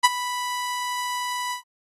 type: tone with ADSR envelope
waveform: sawtooth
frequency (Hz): 987.8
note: B5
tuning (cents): 0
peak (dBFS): -6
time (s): 0.03-1.62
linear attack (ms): 19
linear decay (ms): 32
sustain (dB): -16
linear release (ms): 100
effects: AAC 32 kbps